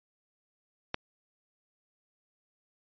click, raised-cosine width 0.3 ms, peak -14 dBFS, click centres 0.944 s, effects resampled to 11025 Hz

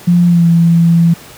sine tone with pitch glide, 174.61 to 168.08 Hz, F3 to E3, 0 to +34 cents, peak -5 dBFS, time 0.07-1.14 s, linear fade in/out 10 ms, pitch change -66 cents, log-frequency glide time 0.26-0.47 s, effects pink hiss -35 dBFS RMS until 1.37 s + high-pass 80 Hz 12 dB/octave

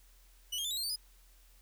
sawtooth tone with pitch steps, 2960 / 3228 / 3520 / 3839 / 4186 / 4565 / 4978 Hz, F#7 / G#7 / A7 / B7 / C8 / D8 / D#8, 0 / -50 / 0 / -50 / 0 / -50 / 0 cents, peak -31 dBFS, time 0.52-0.961 s, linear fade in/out 10 ms, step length 63 ms, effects added 42 Hz sine -59 dBFS peak until 1.61 s + white hiss -66 dBFS RMS until 1.61 s

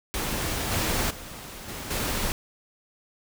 pink noise with level steps, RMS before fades -29 / -26 / -40 / -36 / -28 dBFS, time 0.14-2.32 s, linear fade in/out 0 ms, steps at 0.71 / 1.1 / 1.68 / 1.9 s, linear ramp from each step 10 ms, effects none

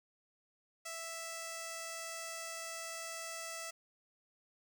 5% pulse tone with notch filter, 659.3 Hz, E5, in tune, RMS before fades -44 dBFS, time 0.85-3.71 s, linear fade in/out 10 ms, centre 3700 Hz, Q 1.8, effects none

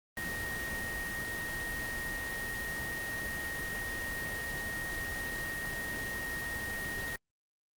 sine tone in noise, 1864.7 Hz, A#6, in tune, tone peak -36 dBFS, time 0.17-7.16 s, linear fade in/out 2 ms, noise pink, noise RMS -40 dBFS, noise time 0.17-7.16 s, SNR +1 dB, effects Opus 32 kbps

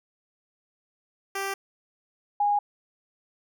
10% pulse / sine tone pair in turn, 392 / 821.6 Hz, G4 / G#5, 0 / -19 cents, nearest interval octave + minor second, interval 1281 cents, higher second, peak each -20 dBFS, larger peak neither, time 1.35-1.54 / 2.4-2.59 s, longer neither, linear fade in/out 5 ms, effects none

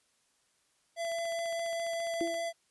square tone with vibrato, 671 Hz, E5, 31 cents sharp, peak -33 dBFS, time 0.96-2.53 s, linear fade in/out 50 ms, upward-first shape sine, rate 4.9 Hz, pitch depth 8 cents each way
click train, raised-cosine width 0.3 ms, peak -35 dBFS, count 20, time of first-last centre 1.05-2.343 s, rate 14.7 Hz
sine tone with exponential decay, 335.6 Hz, E4, 31 cents sharp, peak -27 dBFS, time 2.21-2.49 s, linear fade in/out 1 ms, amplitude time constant 60 ms
effects white hiss -72 dBFS RMS until 2.7 s + resampled to 24000 Hz

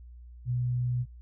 sine tone, 123.47 Hz, B2, in tune, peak -26 dBFS, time 0.45-1.06 s, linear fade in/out 50 ms, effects noise-tail reverb RT60 0.1 s tail -26 dB re dry + added 60 Hz sine -45 dBFS peak until 1.21 s

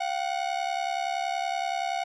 45% pulse ring-modulated tone, 736 Hz, F#5, 9 cents flat, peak -24 dBFS, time 0-2.04 s, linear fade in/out 10 ms, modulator 35.3 Hz, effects low-pass 5000 Hz 12 dB/octave

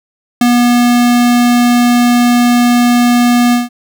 square tone with ADSR envelope, 242 Hz, B3, 35 cents flat, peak -5 dBFS, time 0.41-3.69 s, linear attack 4 ms, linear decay 23 ms, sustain -2 dB, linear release 160 ms, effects none

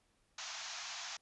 white band-pass noise, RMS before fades -45 dBFS, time 0.38-1.17 s, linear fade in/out 5 ms, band 650 to 6900 Hz, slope 96 dB/octave, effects pink hiss -75 dBFS RMS until 1.21 s + resampled to 24000 Hz

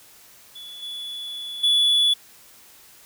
triangle tone with level steps, 3428 Hz, A7, 46 cents flat, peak -35 / -29 / -14 dBFS, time 0.55-2.14 s, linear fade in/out 10 ms, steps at 0.82 / 1.63 s, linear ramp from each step 10 ms, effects white hiss -50 dBFS RMS until 3.05 s

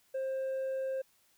triangle tone with hard clipping, 530 Hz, C5, 22 cents sharp, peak -31 dBFS, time 0.14-1.02 s, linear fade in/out 10 ms, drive 1 dB, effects white hiss -69 dBFS RMS until 1.37 s

